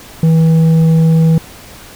triangle tone with tanh clipping, 162 Hz, E3, 30 cents flat, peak -7 dBFS, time 0.23-1.38 s, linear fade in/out 2 ms, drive 10 dB, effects pink hiss -35 dBFS RMS until 1.95 s

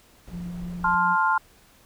brown noise, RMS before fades -41 dBFS, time 0.27-0.95 s, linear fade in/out 5 ms
sine tone with pitch glide, 175.2 to 178.26 Hz, F3 to F3, +6 to +36 cents, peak -31 dBFS, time 0.3-1.17 s, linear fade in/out 50 ms, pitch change +30 cents, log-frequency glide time 0.8-1.01 s
sine chord, F major, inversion first, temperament equal with one note detuned, 880 / 1046.5 / 1402.6 Hz, A5 / C6 / F6, 0 / 0 / +7 cents, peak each -23 dBFS, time 0.84-1.38 s, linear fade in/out 5 ms
effects pink hiss -56 dBFS RMS until 1.85 s

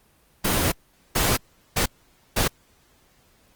pink noise bursts at uneven times, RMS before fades -21 dBFS, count 4, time 0.44-0.72 / 1.15-1.37 / 1.76-1.86 / 2.36-2.48 s, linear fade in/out 10 ms, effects pink hiss -60 dBFS RMS until 3.55 s + Opus 24 kbps

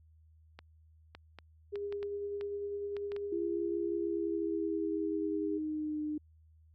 clicks, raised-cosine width 0.3 ms, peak -31 dBFS, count 10, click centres 0.59 / 1.15 / 1.387 / 1.757 / 1.925 / 2.029 / 2.411 / 2.967 / 3.119 / 3.164 s
sine tone with tremolo, 405.9 Hz, G#4, 40 cents flat, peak -34 dBFS, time 1.72-5.59 s, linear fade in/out 20 ms, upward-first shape sine, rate 10 Hz, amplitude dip 25%
sine tone with pitch glide, 340 to 302.9 Hz, F4 to D#4, -46 to -46 cents, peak -33 dBFS, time 3.32-6.18 s, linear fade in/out 5 ms, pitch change -200 cents, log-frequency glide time 3.94-6.01 s
effects added 79 Hz sine -59 dBFS peak until 6.74 s

